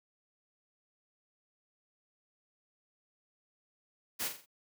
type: noise with echo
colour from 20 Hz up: white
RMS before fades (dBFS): -35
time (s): 4.19-4.29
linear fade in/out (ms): 20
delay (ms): 43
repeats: 4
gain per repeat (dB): -7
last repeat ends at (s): 4.462
effects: high-pass 100 Hz 12 dB/octave